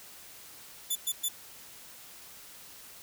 10% pulse tone bursts, 3494 Hz, A7, 13 cents flat, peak -20 dBFS, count 3, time 0.9-1.288 s, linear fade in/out 10 ms, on 56 ms, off 110 ms, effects white hiss -50 dBFS RMS until 3.02 s

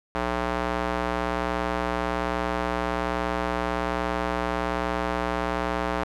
square tone with band-pass filter, 60.6 Hz, B1, 32 cents flat, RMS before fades -27 dBFS, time 0.15-6.04 s, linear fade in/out 0 ms, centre 980 Hz, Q 0.87, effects none

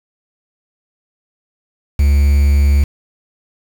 triangle tone with quantisation, 70.8 Hz, C#2, 37 cents sharp, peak -6 dBFS, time 1.99-2.84 s, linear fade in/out 5 ms, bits 5, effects none

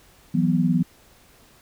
sine chord, E suspended second, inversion none, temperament equal with one note detuned, 165.96 / 185 / 246.9 Hz, E3 / F#3 / B3, +12 / 0 / 0 cents, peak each -21 / -22 / -22 dBFS, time 0.34-0.83 s, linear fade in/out 10 ms, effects pink hiss -54 dBFS RMS until 1.61 s

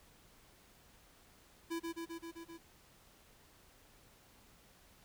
square tone with echo, 333.1 Hz, E4, 18 cents sharp, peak -37 dBFS, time 1.7-1.8 s, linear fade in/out 20 ms, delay 130 ms, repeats 6, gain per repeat -2 dB, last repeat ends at 2.58 s, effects pink hiss -64 dBFS RMS until 5.04 s

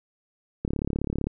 click train, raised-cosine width 3 ms, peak -14 dBFS, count 23, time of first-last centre 0.65-1.27 s, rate 35.5 Hz, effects none

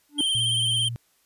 triangle tone with exponential growth, 291.7 Hz, D4, 12 cents flat, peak -20 dBFS, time 0.09-0.21 s, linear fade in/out 2 ms, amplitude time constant 24 ms
square tone with vibrato, 3136 Hz, G7, in tune, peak -22 dBFS, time 0.18-0.89 s, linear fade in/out 10 ms, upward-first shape sine, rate 18 Hz, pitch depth 45 cents each way
sine tone, 118.3 Hz, A#2, 26 cents sharp, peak -29 dBFS, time 0.35-0.96 s, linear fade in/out 0 ms
effects white hiss -65 dBFS RMS until 1.25 s + resampled to 32000 Hz

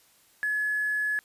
triangle tone with hard clipping, 1702 Hz, G#6, 42 cents sharp, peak -25 dBFS, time 0.43-1.19 s, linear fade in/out 0 ms, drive 3 dB, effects white hiss -61 dBFS RMS until 1.24 s + resampled to 32000 Hz

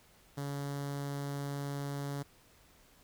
sawtooth tone with notch filter, 141.4 Hz, C#3, 35 cents sharp, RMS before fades -38 dBFS, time 0.37-2.23 s, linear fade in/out 10 ms, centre 2500 Hz, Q 1.7, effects pink hiss -63 dBFS RMS until 3.03 s

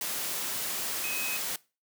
sine tone in noise, 2535 Hz, D#7, 32 cents sharp, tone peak -33 dBFS, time 1.04-1.37 s, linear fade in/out 2 ms, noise white, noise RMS -33 dBFS, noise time 0.01-1.56 s, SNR -3 dB, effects noise-tail reverb RT60 0.3 s tail -21 dB re dry + high-pass 150 Hz 12 dB/octave

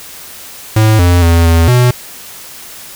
square tone with pitch steps, 109.1 / 87.8 / 84.1 / 83 / 123.7 Hz, A2 / F2 / E2 / E2 / B2, -14 / +10 / +35 / +12 / +3 cents, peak -6 dBFS, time 0.76-1.91 s, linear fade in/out 5 ms, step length 230 ms, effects white hiss -31 dBFS RMS until 2.95 s

